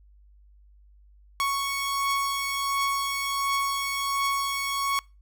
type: beating tone pair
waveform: sawtooth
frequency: 1108.7 / 1110.1 Hz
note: C#6 / C#6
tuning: 0 / +2 cents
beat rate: 1.4 Hz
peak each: -22 / -29 dBFS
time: 1.4-4.99 s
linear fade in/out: 0 ms
effects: noise-tail reverb RT60 0.3 s tail -26 dB re dry + added 50 Hz sine -52 dBFS peak until 5.21 s